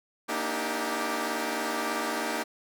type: chord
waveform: 10% pulse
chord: Eb major seventh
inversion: second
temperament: equal with one note detuned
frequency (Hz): 233.1 / 293.7 / 316.9 / 392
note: Bb3 / D4 / Eb4 / G4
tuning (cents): 0 / 0 / +32 / 0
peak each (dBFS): -26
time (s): 0.28-2.44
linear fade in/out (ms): 20
effects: none